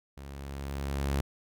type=tone with level ramp; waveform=sawtooth; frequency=69.3 Hz; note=C#2; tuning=in tune; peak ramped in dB=-39 to -22 dBFS; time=0.17-1.21 s; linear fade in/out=5 ms; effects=none